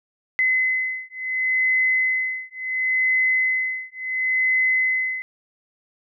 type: beating tone pair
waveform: sine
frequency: 2036 / 2036.71 Hz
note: C7 / C7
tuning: -48 / -47 cents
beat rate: 0.71 Hz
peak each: -22 / -22 dBFS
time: 0.39-5.22 s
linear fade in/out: 0 ms
effects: none